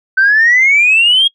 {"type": "exponential sweep", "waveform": "sine", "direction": "up", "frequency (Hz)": [1521, 3300], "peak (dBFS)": -5, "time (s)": [0.17, 1.28], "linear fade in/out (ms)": 10, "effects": ["noise-tail reverb RT60 0.1 s tail -24 dB re dry", "tanh soft clip ceiling -2 dBFS"]}